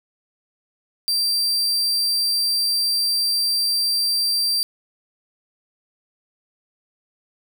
40% pulse tone, 4703 Hz, D8, 2 cents sharp, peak -17 dBFS, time 1.08-4.63 s, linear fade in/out 0 ms, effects none

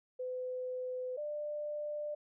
sine tone pair in turn, 506 / 595.1 Hz, B4 / D5, +42 / +23 cents, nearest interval minor third, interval 281 cents, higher second, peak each -36 / -36 dBFS, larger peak neither, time 0.19-1.17 / 1.17-2.15 s, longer neither, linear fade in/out 10 ms, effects none

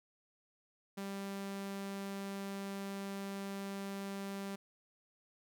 sawtooth tone, 197.1 Hz, G3, 10 cents sharp, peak -36 dBFS, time 0.97-4.56 s, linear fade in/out 10 ms, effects none

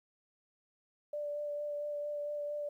sine tone with vibrato, 587.3 Hz, D5, in tune, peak -35 dBFS, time 1.13-2.69 s, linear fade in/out 5 ms, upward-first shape sine, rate 4.4 Hz, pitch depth 13 cents each way, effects 12-bit

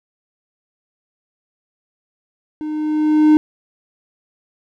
triangle tone with level ramp, 305.9 Hz, D#4, 29 cents flat, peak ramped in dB -21 to -4 dBFS, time 2.61-3.37 s, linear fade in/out 0 ms, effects none

